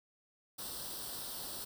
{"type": "noise with comb filter", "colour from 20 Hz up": "white", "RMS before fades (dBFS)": -43, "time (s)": [0.58, 1.65], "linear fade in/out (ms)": 10, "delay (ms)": 0.22, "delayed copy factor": 0.75, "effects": []}